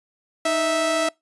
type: tone pair together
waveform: sawtooth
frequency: 311.1 / 656 Hz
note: D#4 / E5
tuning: 0 / -9 cents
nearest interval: octave + minor second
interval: 1291 cents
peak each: -23 / -16 dBFS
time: 0.45-1.09 s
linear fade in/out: 5 ms
effects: noise-tail reverb RT60 0.2 s tail -26 dB re dry + resampled to 24000 Hz